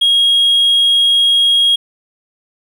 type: tone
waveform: triangle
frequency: 3278 Hz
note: G#7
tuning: 23 cents flat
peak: -6 dBFS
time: 0.01-1.76 s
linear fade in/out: 10 ms
effects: tanh soft clip ceiling -3 dBFS